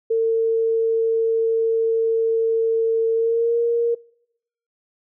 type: tone with pitch glide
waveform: sine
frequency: 452.2 to 468.4 Hz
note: A4 to A#4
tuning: +47 to +8 cents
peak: -16 dBFS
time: 0.1-3.95 s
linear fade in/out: 10 ms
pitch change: +61 cents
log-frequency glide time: 3.13-3.57 s
effects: noise-tail reverb RT60 0.8 s tail -26 dB re dry